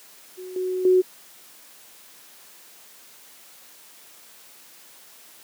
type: tone with level steps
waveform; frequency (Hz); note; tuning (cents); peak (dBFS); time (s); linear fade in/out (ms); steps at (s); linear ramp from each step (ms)
sine; 368.9; F#4; -5; -34 / -23 / -13; 0.37-1.02; 20; 0.56 / 0.85; 2
effects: white hiss -49 dBFS RMS until 5.43 s + high-pass 200 Hz 12 dB/octave